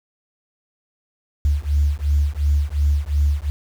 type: beating tone pair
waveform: sine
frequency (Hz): 71.3 / 74.1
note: C#2 / D2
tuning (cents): +49 / +16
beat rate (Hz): 2.8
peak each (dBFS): -18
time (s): 1.45-3.5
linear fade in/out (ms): 0
effects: tanh soft clip ceiling -9 dBFS + 7-bit